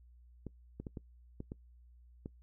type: clicks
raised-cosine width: 3 ms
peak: -29 dBFS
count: 7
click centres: 0.467 / 0.8 / 0.868 / 0.972 / 1.404 / 1.519 / 2.259 s
effects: noise-tail reverb RT60 0.1 s tail -22 dB re dry + added 60 Hz sine -57 dBFS peak until 2.42 s